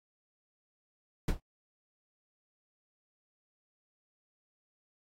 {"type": "noise with exponential decay", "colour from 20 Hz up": "brown", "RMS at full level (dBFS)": -19, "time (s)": [1.28, 1.4], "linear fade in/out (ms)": 5, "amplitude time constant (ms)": 26, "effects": ["AAC 48 kbps"]}